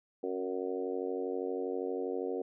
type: harmonic tone with a mistuned harmonic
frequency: 92.5 Hz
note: F#2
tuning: in tune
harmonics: 3 / 4 / 5 / 6 / 7 / 8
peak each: -40 / -37 / -36 / -44 / -48 / -47 dBFS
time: 0.23-2.42 s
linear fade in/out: 5 ms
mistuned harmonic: 3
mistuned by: -16 cents
effects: none